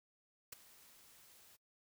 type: noise with ADSR envelope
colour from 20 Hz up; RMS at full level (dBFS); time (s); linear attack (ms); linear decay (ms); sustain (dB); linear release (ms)
white; -44; 0.52-1.57; 8; 10; -19; 19
effects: noise-tail reverb RT60 0.1 s tail -23 dB re dry